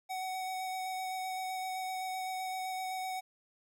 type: tone with vibrato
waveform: square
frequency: 749 Hz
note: F#5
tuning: 21 cents sharp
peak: -36 dBFS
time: 0.09-3.21 s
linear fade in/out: 20 ms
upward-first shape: square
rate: 7.8 Hz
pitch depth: 10 cents each way
effects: 12-bit